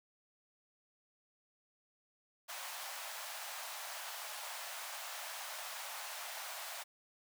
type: high-pass noise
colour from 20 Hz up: pink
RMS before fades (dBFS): -45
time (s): 2.48-6.84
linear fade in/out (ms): 20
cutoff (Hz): 620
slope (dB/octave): 48
effects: none